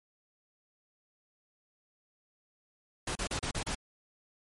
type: noise bursts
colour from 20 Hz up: pink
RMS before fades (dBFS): -34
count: 6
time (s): 3.07-3.749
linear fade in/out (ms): 5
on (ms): 84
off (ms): 35
effects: MP3 48 kbps